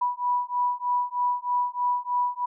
sine beating tone pair, 980 / 983.2 Hz, B5 / B5, -14 / -8 cents, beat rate 3.2 Hz, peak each -26 dBFS, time 0.01-2.46 s, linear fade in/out 10 ms, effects none

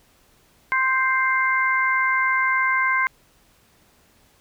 harmonic tone, 523.3 Hz, C5, in tune, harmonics 2 / 3 / 4, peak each -22 / -22 / -22 dBFS, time 0.72-3.07 s, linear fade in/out 0 ms, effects pink hiss -58 dBFS RMS until 4.4 s

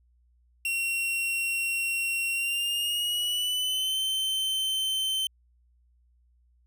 45% pulse tone with pitch glide, 2736 to 3089 Hz, F7 to G7, -36 to -26 cents, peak -26 dBFS, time 0.65-5.27 s, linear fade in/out 2 ms, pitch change +210 cents, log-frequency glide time 2.31-3.99 s, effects added 60 Hz sine -61 dBFS peak until 6.66 s

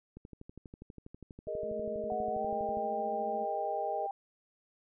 click train, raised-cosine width 3 ms, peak -34 dBFS, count 33, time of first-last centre 0.17-2.772 s, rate 12.3 Hz
sine chord, Ab suspended second, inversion none, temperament equal, 415.3 / 466.2 / 622.3 Hz, Ab4 / Bb4 / Eb5, 0 / 0 / 0 cents, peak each -41 / -40 / -36 dBFS, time 1.47-4.07 s, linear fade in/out 10 ms
sine tone with tremolo, 218.3 Hz, A3, 13 cents flat, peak -40 dBFS, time 1.62-3.47 s, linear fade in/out 50 ms, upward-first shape triangle, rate 14 Hz, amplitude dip 65%
sine tone with pitch glide, 735 to 792.3 Hz, F#5 to G5, -12 to +18 cents, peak -34 dBFS, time 2.1-4.11 s, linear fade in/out 2 ms, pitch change +130 cents, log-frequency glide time 2.3-2.49 s
effects none

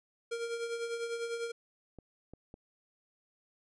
square tone with tremolo, 466.2 Hz, A#4, in tune, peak -33 dBFS, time 0.31-1.52 s, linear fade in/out 10 ms, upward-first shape triangle, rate 10 Hz, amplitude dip 60%
clicks, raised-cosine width 2 ms, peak -35 dBFS, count 3, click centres 1.987 / 2.336 / 2.541 s
effects resampled to 22050 Hz

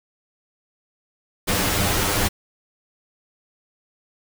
pink noise with comb filter, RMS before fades -21 dBFS, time 1.47-2.29 s, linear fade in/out 20 ms, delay 10 ms, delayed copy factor +0.65, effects none

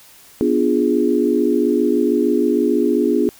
sine chord, B diminished seventh, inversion none, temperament equal, 246.9 / 293.7 / 349.2 / 415.3 Hz, B3 / D4 / F4 / Ab4, 0 / 0 / 0 / 0 cents, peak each -19 dBFS, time 0.41-3.29 s, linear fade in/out 0 ms, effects white hiss -46 dBFS RMS until 3.39 s

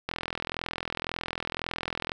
click train, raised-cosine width 0.3 ms, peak -14 dBFS, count 86, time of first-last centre 0.09-2.119 s, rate 41.9 Hz, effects none

